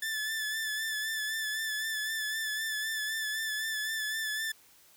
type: tone with vibrato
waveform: sawtooth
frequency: 1749 Hz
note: A6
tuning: 11 cents flat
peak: -28 dBFS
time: 0.02-4.52 s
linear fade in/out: 5 ms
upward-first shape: sine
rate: 3.9 Hz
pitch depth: 34 cents each way
effects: white hiss -60 dBFS RMS until 4.96 s